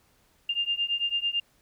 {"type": "beating tone pair", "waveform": "sine", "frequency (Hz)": [2799, 2808], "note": ["F7", "F7"], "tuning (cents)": [3, 9], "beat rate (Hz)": 9, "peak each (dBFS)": [-29, -28], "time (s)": [0.49, 1.4], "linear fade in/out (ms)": 5, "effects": ["pink hiss -65 dBFS RMS until 1.61 s"]}